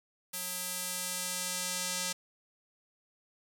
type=tone with band-pass filter sweep; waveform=square; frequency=181.4 Hz; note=F#3; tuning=34 cents flat; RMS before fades=-36 dBFS; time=0.33-2.13 s; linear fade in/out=10 ms; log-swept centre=12000 to 7100 Hz; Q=0.99; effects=none